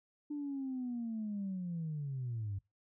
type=linear sweep; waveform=sine; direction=down; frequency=297.6 to 94.6 Hz; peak=-35 dBFS; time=0.3-2.59 s; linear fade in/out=10 ms; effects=noise-tail reverb RT60 0.2 s tail -22 dB re dry + tanh soft clip ceiling -32 dBFS